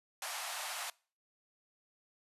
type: band-pass noise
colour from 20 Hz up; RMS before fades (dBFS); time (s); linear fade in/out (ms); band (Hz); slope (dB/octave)
pink; -41; 0.22-0.9; 2; 650 to 13000; 48
effects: noise-tail reverb RT60 0.4 s tail -24 dB re dry + resampled to 32000 Hz